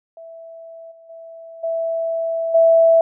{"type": "tone with level steps", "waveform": "sine", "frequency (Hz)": 659.3, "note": "E5", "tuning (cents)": 0, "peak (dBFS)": [-35, -43, -35, -19, -9], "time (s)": [0.17, 3.01], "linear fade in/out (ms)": 2, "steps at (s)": [0.91, 1.09, 1.63, 2.54], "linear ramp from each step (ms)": 10, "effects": []}